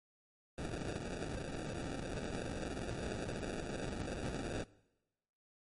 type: noise with sample-and-hold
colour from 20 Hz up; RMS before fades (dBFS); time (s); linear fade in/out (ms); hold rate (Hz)
blue; -41; 0.58-4.64; 2; 1050
effects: noise-tail reverb RT60 1.0 s tail -22 dB re dry + MP3 48 kbps